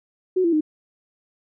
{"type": "tone with pitch steps", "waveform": "sine", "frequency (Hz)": [370, 337.3, 307.6], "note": ["F#4", "E4", "D#4"], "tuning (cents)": [0, 40, -20], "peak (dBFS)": -16, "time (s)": [0.36, 0.609], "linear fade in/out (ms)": 10, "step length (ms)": 83, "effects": []}